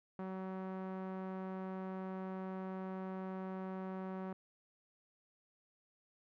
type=tone with low-pass filter; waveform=sawtooth; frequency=188.5 Hz; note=F#3; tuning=32 cents sharp; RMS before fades=-43 dBFS; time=0.19-4.33 s; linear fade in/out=2 ms; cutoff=1200 Hz; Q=1.1; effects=none